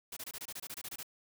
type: noise bursts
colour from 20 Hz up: white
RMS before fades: -43 dBFS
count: 13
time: 0.12-1.031 s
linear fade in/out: 5 ms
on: 47 ms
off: 25 ms
effects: none